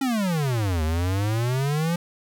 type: exponential two-way sweep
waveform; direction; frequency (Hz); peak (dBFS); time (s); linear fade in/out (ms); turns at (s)
square; down then up; 278.2 to 76.5 to 175.1; -22; 0.01-1.96; 5; 0.83
effects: none